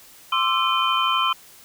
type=tone cluster; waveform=sine; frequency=1046 / 1158 / 1330 / 2449 / 3084 Hz; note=C6 / D6 / E6 / D#7 / G7; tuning=-1 / -25 / +15 / -28 / -29 cents; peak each=-22 / -27 / -24 / -29 / -24 dBFS; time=0.32-1.33 s; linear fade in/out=5 ms; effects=white hiss -48 dBFS RMS until 1.64 s